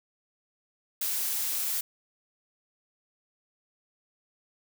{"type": "noise", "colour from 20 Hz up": "blue", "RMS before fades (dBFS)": -30, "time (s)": [1.01, 1.81], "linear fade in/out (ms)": 5, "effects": []}